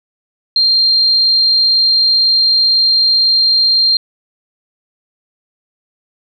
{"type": "tone", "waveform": "sine", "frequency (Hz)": 4186, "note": "C8", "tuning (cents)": 0, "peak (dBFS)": -8, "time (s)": [0.56, 3.97], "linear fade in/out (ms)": 2, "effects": []}